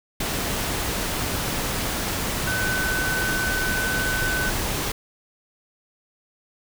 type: tone in noise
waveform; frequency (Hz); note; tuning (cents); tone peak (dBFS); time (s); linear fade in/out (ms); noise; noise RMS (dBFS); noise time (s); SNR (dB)
sine; 1513; F#6; +38; -24; 2.47-4.5; 5; pink; -26; 0.2-4.92; -1
effects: none